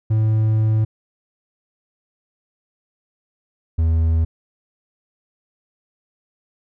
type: tone pair in turn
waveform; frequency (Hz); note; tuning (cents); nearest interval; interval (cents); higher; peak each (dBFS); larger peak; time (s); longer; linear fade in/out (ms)
triangle; 109.3 / 81.3; A2 / E2; -11 / -23; perfect fourth; 512; first; -12; neither; 0.1-0.85 / 3.78-4.25; first; 10
effects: none